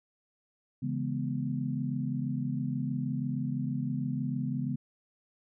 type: chord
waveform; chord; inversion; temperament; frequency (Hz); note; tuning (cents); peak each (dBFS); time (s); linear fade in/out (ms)
sine; C# minor seventh; none; equal; 138.59 / 164.81 / 207.7 / 246.9; C#3 / E3 / G#3 / B3; 0 / 0 / 0 / 0; -33 / -38 / -37 / -34; 0.82-4.76; 10
effects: none